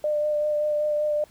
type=tone with vibrato; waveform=sine; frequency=599 Hz; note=D5; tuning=34 cents sharp; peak=-21 dBFS; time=0.04-1.24 s; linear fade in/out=2 ms; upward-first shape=sine; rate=5.2 Hz; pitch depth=15 cents each way; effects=pink hiss -56 dBFS RMS until 1.3 s